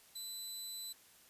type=tone; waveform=20% pulse; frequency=4000 Hz; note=B7; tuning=21 cents sharp; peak=-37 dBFS; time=0.15-0.93 s; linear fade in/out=10 ms; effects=white hiss -63 dBFS RMS until 1.29 s + resampled to 32000 Hz